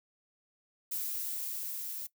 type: noise with level ramp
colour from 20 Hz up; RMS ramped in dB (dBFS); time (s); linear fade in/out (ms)
violet; -35 to -40; 0.91-2.07; 10
effects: noise-tail reverb RT60 0.1 s tail -18 dB re dry